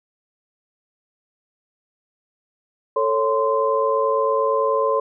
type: tone cluster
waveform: sine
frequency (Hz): 443 / 552 / 1037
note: A4 / C#5 / C6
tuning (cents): +12 / -7 / -16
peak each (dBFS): -21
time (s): 2.96-5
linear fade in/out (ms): 5
effects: none